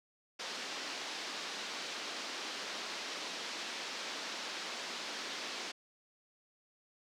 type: band-pass noise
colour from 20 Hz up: white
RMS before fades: -42 dBFS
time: 0.39-5.72 s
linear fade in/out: 10 ms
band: 220 to 5300 Hz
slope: 24 dB/octave
effects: none